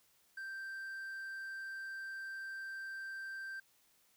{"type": "tone", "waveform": "triangle", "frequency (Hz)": 1568, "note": "G6", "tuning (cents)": 0, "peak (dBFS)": -40, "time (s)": [0.37, 3.6], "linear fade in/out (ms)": 5, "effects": ["white hiss -71 dBFS RMS until 4.16 s"]}